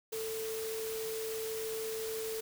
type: tone in noise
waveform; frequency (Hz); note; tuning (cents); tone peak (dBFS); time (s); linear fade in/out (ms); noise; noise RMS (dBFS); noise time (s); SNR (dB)
sine; 443.2; A4; +13; -36; 0.12-2.41; 10; white; -43; 0.12-2.41; +4
effects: none